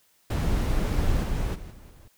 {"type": "noise with level steps", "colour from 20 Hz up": "brown", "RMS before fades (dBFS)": [-24, -27, -40, -46, -49], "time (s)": [0.3, 2.08], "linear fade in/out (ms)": 5, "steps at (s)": [1.22, 1.54, 1.7, 1.89], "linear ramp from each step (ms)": 20, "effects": ["white hiss -64 dBFS RMS until 2.17 s"]}